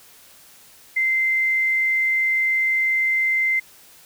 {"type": "tone", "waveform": "sine", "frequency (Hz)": 2079, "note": "C7", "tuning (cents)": -12, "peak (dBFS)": -17, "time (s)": [0.96, 3.6], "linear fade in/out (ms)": 10, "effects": ["white hiss -49 dBFS RMS until 4.05 s"]}